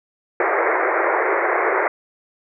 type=band-pass noise; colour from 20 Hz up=pink; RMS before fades=-19 dBFS; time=0.4-1.88 s; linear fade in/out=2 ms; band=340 to 2200 Hz; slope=96 dB/octave; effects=none